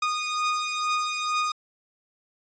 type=beating tone pair; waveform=sawtooth; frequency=1233 / 1235.2 Hz; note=D#6 / D#6; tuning=-16 / -13 cents; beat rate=2.2 Hz; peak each=-22 / -27 dBFS; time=0.02-1.52 s; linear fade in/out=5 ms; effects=resampled to 16000 Hz